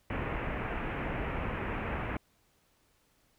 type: low-pass noise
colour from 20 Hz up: pink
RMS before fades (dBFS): -35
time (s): 0.1-2.17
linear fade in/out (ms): 2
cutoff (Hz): 2600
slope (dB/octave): 48
effects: pink hiss -70 dBFS RMS until 3.38 s